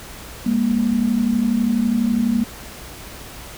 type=tone pair together; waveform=sine; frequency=205 / 237.1 Hz; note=G#3 / A#3; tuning=-22 / +30 cents; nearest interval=minor third; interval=252 cents; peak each=-20 / -17 dBFS; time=0.46-2.44 s; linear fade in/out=5 ms; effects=added 60 Hz sine -44 dBFS peak until 3.57 s + pink hiss -37 dBFS RMS until 3.57 s